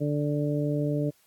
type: harmonic tone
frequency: 146.83 Hz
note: D3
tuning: in tune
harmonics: 1 / 2 / 3 / 4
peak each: -27 / -29 / -33 / -33 dBFS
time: 0-1.11 s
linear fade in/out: 20 ms
effects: white hiss -64 dBFS RMS until 1.26 s + AAC 64 kbps